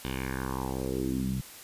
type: tone with low-pass filter sweep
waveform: 10% pulse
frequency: 65.41 Hz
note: C2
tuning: in tune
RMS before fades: -32 dBFS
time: 0.05-1.41 s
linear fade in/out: 0 ms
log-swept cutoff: 3400 to 150 Hz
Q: 3.2
effects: white hiss -47 dBFS RMS until 1.63 s + resampled to 32000 Hz